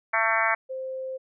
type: harmonic tone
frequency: 224 Hz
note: A3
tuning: 31 cents sharp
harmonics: 3 / 4 / 5 / 6 / 7 / 8 / 9 / 10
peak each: -29 / -29 / -29 / -29 / -29 / -29 / -29 / -29 dBFS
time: 0.13-0.55 s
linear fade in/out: 10 ms
type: tone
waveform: sine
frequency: 523.3 Hz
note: C5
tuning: in tune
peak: -30 dBFS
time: 0.69-1.18 s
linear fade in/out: 20 ms
effects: none